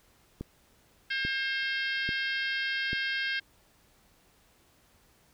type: click train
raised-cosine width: 3 ms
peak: -23 dBFS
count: 4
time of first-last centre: 0.41-2.931 s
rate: 1.19 Hz
type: harmonic tone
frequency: 534 Hz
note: C5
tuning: 35 cents sharp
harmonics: 3 / 4 / 5 / 6 / 7 / 8 / 9 / 10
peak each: -31 / -36 / -39 / -37 / -44 / -45 / -43 / -49 dBFS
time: 1.1-3.4 s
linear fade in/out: 10 ms
effects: pink hiss -64 dBFS RMS until 5.33 s